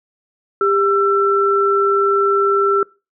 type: tone pair together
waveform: sine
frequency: 398.4 / 1340 Hz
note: G4 / E6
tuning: +28 / +28 cents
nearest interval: octave + major sixth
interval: 2100 cents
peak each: -15 dBFS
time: 0.61-2.83 s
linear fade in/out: 2 ms
effects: noise-tail reverb RT60 0.3 s tail -24 dB re dry